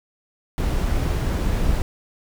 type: noise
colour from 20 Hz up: brown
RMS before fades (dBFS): -21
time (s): 0.58-1.82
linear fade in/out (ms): 0
effects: none